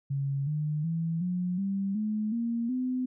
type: tone with pitch steps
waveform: sine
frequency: 138.59 / 151.13 / 164.81 / 179.73 / 196 / 213.7 / 233.1 / 254.2 Hz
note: C#3 / D3 / E3 / F3 / G3 / G#3 / A#3 / C4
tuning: 0 / +50 / 0 / +50 / 0 / +50 / 0 / -50 cents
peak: -27 dBFS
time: 0.1-3.06 s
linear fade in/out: 10 ms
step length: 370 ms
effects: none